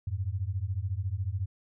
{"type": "beating tone pair", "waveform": "sine", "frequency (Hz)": [88.8, 102.8], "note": ["F2", "G#2"], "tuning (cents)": [29, -17], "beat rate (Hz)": 14, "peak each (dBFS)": [-32, -32], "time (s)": [0.07, 1.46], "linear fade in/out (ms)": 5, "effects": []}